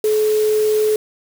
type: tone in noise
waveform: sine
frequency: 428.9 Hz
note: A4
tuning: 44 cents flat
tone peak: -13 dBFS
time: 0.04-0.96 s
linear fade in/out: 2 ms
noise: white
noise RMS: -31 dBFS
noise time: 0.04-0.96 s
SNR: +15 dB
effects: none